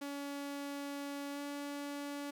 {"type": "tone with pitch glide", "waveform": "sawtooth", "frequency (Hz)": [283.1, 286.1], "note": ["C#4", "D4"], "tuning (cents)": [37, -45], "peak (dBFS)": -36, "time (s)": [0.01, 2.31], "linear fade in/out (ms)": 10, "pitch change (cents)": 18, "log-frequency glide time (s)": [1.31, 1.4], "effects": ["12-bit"]}